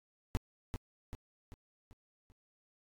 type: noise with echo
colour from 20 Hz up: brown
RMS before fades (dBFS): -30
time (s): 0.35-0.37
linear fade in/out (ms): 0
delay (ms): 390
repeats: 5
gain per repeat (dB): -6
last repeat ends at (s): 2.32
effects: AAC 64 kbps